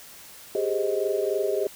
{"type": "chord", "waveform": "sine", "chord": "Ab major seventh", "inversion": "third", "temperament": "equal with one note detuned", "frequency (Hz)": [392, 415.3, 523.3, 624.8], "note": ["G4", "Ab4", "C5", "Eb5"], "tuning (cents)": [0, 0, 0, 7], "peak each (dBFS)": [-27, -27, -31, -29], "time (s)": [0.55, 1.67], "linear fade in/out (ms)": 2, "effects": ["white hiss -46 dBFS RMS until 1.75 s"]}